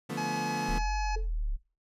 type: chord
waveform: 30% pulse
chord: B half-diminished seventh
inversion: first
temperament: equal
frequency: 146.83 / 174.61 / 220 / 246.9 Hz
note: D3 / F3 / A3 / B3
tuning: 0 / 0 / 0 / 0 cents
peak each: -36 dBFS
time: 0.09-0.79 s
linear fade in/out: 10 ms
type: harmonic tone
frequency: 849 Hz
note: G#5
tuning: 38 cents sharp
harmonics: 1 / 2 / 3 / 5 / 6 / 7 / 8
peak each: -33 / -41 / -42 / -48 / -48 / -48 / -58 dBFS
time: 0.17-1.16 s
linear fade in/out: 10 ms
type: linear two-way sweep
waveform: sine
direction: up then down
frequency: 33.68 to 49 to 33.68 Hz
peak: -28 dBFS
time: 0.68-1.57 s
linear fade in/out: 20 ms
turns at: 0.95 s
type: tone with exponential decay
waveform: sine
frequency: 436.2 Hz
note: A4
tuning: 15 cents flat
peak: -34 dBFS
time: 1.16-1.33 s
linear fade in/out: 5 ms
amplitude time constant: 36 ms
effects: noise-tail reverb RT60 0.3 s tail -18 dB re dry + resampled to 32000 Hz